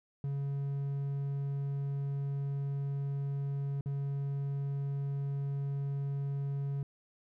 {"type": "tone with dropouts", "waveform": "triangle", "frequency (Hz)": 139.7, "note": "C#3", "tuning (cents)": 14, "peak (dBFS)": -30, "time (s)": [0.24, 6.83], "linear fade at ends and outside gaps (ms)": 2, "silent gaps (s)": [3.81, 3.859], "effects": []}